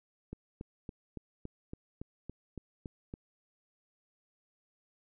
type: click train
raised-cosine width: 3 ms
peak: -28 dBFS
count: 11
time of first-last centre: 0.33-3.139 s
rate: 3.56 Hz
effects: none